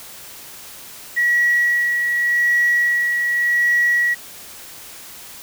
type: tone with tremolo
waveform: sine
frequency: 1923 Hz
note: B6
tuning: 47 cents flat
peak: -12 dBFS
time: 1.16-4.15 s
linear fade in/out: 20 ms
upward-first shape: sine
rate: 0.86 Hz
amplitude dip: 40%
effects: tanh soft clip ceiling -8 dBFS + white hiss -38 dBFS RMS until 5.42 s